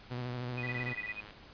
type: tone with vibrato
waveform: sawtooth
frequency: 123.47 Hz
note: B2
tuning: in tune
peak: -32 dBFS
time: 0.1-0.94 s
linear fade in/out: 20 ms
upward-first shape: square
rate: 13 Hz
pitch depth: 29 cents each way
type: tone with tremolo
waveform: sine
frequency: 2489 Hz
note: D#7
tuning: in tune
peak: -37 dBFS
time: 0.57-1.21 s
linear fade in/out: 10 ms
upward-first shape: sine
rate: 10 Hz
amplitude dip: 90%
type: tone bursts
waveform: sine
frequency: 1975.5 Hz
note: B6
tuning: in tune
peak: -36 dBFS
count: 9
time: 0.63-1.122 s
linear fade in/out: 5 ms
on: 36 ms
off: 21 ms
type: click train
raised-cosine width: 0.3 ms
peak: -34 dBFS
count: 70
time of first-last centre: 0.65-1.307 s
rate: 105 Hz
effects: pink hiss -54 dBFS RMS until 1.53 s + resampled to 11025 Hz